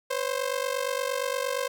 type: ring-modulated tone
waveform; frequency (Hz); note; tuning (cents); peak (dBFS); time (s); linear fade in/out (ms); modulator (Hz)
sawtooth; 525; C5; +6; -20; 0.1-1.68; 10; 24.3
effects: none